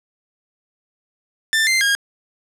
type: tone with pitch steps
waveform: sawtooth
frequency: 1780 / 2083 / 1627 Hz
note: A6 / C7 / G#6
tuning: +20 / -8 / -36 cents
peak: -11 dBFS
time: 1.53-1.95 s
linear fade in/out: 0 ms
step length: 140 ms
effects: low-pass 10000 Hz 12 dB/octave + 7-bit